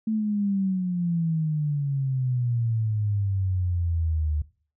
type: exponential sweep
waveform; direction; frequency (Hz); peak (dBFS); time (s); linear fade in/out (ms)
sine; down; 221.7 to 74.1; -22; 0.07-4.42; 5
effects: noise-tail reverb RT60 0.4 s tail -19 dB re dry